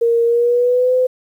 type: tone with pitch glide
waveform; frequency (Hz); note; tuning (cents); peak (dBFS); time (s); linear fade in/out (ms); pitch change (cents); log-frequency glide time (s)
sine; 466.2 to 508.4; A#4 to C5; 0 to -50; -11; 0.01-1.07; 10; +150; 0.25-0.94
effects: 8-bit